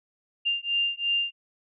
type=beating tone pair; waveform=sine; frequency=2794 / 2796.9 Hz; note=F7 / F7; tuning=0 / +2 cents; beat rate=2.9 Hz; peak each=-27 dBFS; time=0.45-1.32 s; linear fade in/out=20 ms; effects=none